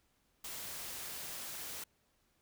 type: noise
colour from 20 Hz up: white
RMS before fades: -44 dBFS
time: 0.44-1.84 s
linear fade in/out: 5 ms
effects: pink hiss -75 dBFS RMS until 2.41 s